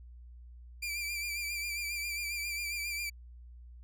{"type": "tone with vibrato", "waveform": "sawtooth", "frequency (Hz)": 2357, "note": "D7", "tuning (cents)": 6, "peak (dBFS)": -31, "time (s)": [0.82, 3.1], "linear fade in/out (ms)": 10, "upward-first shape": "sine", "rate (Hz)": 7.4, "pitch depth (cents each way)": 43, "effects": ["added 60 Hz sine -48 dBFS peak until 3.83 s"]}